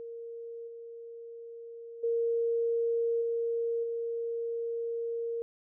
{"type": "tone with level steps", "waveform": "sine", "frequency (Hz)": 464.2, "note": "A#4", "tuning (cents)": -7, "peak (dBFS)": [-39, -42, -26, -28, -31], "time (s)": [0, 5.42], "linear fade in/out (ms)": 0, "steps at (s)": [0.67, 2.03, 3.21, 3.83], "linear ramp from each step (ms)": 10, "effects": []}